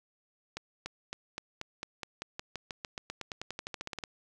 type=accelerating click train; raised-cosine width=0.2 ms; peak=-20 dBFS; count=26; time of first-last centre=0.57-4.038 s; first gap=290 ms; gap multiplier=0.93; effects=none